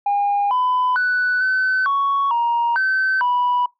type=tone with pitch steps; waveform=sine; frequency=811 / 1003 / 1488 / 1520 / 1113 / 941 / 1537 / 982 Hz; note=G#5 / B5 / F#6 / F#6 / C#6 / A#5 / G6 / B5; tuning=-41 / +26 / +9 / +46 / +7 / +16 / -35 / -10 cents; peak=-14 dBFS; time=0.06-3.66 s; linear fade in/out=5 ms; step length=450 ms; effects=noise-tail reverb RT60 0.2 s tail -25 dB re dry + tanh soft clip ceiling -13 dBFS